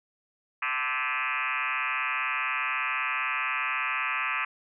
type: tone with frequency modulation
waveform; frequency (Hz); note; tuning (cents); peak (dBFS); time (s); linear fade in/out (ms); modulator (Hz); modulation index
sine; 1843; A#6; -20; -26; 0.62-4.45; 5; 135; 6
effects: none